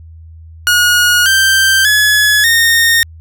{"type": "tone with pitch steps", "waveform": "sawtooth", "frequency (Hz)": [1445, 1566.7, 1698.7, 1841.7], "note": ["F#6", "G6", "G#6", "A#6"], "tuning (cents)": [-41, -1, 39, -21], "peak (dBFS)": -4, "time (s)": [0.67, 3.03], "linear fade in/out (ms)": 0, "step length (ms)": 590, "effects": ["added 81 Hz sine -32 dBFS peak until 3.2 s"]}